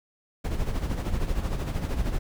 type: noise with tremolo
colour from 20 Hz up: brown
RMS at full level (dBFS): -25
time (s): 0.44-2.19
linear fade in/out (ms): 10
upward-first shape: sine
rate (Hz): 13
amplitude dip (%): 60
effects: none